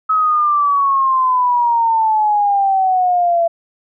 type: exponential sweep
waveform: sine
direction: down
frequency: 1286 to 670 Hz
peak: -11 dBFS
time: 0.09-3.48 s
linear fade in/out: 10 ms
effects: none